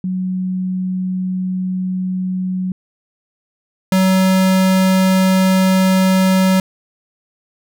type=tone pair in turn; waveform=sine / square; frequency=185 / 188.34 Hz; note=F#3 / F#3; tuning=0 / +31 cents; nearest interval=unison; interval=31 cents; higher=second; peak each=-17 / -11 dBFS; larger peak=second; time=0.04-2.72 / 3.92-6.6 s; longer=neither; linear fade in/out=2 ms; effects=none